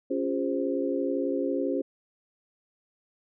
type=chord; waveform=sine; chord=Db major seventh; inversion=none; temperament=equal with one note detuned; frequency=277.2 / 349.2 / 407.2 / 523.3 Hz; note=Db4 / F4 / Ab4 / C5; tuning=0 / 0 / -34 / 0 cents; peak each=-29 / -32 / -32 / -31 dBFS; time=0.1-1.82 s; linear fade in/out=10 ms; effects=none